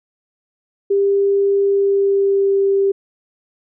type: tone with pitch glide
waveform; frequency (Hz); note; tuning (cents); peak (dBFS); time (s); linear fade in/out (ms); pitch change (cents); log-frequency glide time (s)
sine; 397.8 to 393.7; G4 to G4; +25 to +8; -12; 0.9-2.92; 10; -17; 1.64-2.57
effects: none